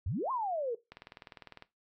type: exponential two-way sweep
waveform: sine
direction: up then down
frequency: 73.42 to 1092 to 443.5 Hz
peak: -31 dBFS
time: 0.06-0.75 s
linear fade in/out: 5 ms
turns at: 0.31 s
type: click train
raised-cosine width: 0.3 ms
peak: -30 dBFS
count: 15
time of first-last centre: 0.92-1.624 s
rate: 19.9 Hz
effects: noise-tail reverb RT60 0.2 s tail -17 dB re dry